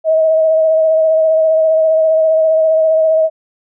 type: tone with vibrato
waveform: sine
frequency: 637 Hz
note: D#5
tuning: 41 cents sharp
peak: -8 dBFS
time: 0.04-3.3 s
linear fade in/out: 50 ms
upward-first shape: sine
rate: 15 Hz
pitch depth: 22 cents each way
effects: none